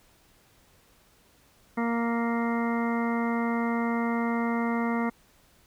harmonic tone, 233.1 Hz, A#3, in tune, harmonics 1 / 2 / 3 / 4 / 5 / 6 / 8 / 9, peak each -26 / -34 / -36 / -35 / -37 / -39 / -40 / -40 dBFS, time 1.77-5.1 s, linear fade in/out 10 ms, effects pink hiss -61 dBFS RMS until 5.66 s

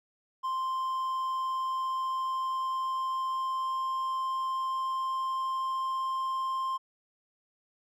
triangle tone with pitch glide, 1046.5 to 1053.2 Hz, C6 to C6, 0 to +11 cents, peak -27 dBFS, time 0.43-6.78 s, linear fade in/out 20 ms, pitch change +11 cents, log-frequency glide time 1.19-6.33 s, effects none

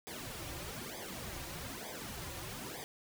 pink noise with flanger, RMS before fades -44 dBFS, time 0.07-2.84 s, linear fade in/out 0 ms, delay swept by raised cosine 0.71 to 4.71 ms, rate 1.1 Hz, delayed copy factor -0.95, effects none

